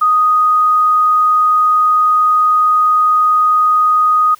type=tone; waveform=sine; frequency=1244.5 Hz; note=D#6; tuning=in tune; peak=-8 dBFS; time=0.01-4.35 s; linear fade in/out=10 ms; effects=white hiss -46 dBFS RMS until 4.39 s